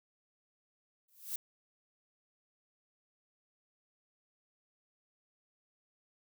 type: noise with exponential growth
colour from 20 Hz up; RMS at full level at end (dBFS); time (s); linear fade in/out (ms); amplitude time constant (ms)
violet; -34; 1.08-1.36; 5; 59
effects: none